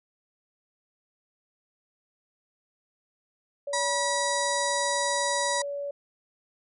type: tone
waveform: sine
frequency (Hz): 569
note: C#5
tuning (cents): +45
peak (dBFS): -30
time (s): 3.67-5.91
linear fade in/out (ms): 5
type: harmonic tone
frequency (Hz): 968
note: B5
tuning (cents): -35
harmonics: 1 / 2 / 4 / 5 / 6 / 7 / 8 / 9 / 10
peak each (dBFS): -29 / -32 / -35 / -36 / -37 / -37 / -38 / -39 / -39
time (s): 3.73-5.62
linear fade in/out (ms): 5
effects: none